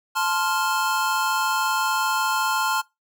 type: chord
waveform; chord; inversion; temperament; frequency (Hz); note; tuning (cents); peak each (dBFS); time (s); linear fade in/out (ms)
square; F major; first; just; 873.1 / 1047.7 / 1396.9; A5 / C6 / F6; -14 / +2 / 0; -26; 0.15-2.82; 20
effects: noise-tail reverb RT60 0.2 s tail -22 dB re dry